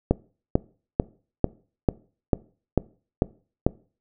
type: click train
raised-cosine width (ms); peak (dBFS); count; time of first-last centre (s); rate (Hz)
2; -4; 9; 0.11-3.666; 2.25
effects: noise-tail reverb RT60 0.4 s tail -22 dB re dry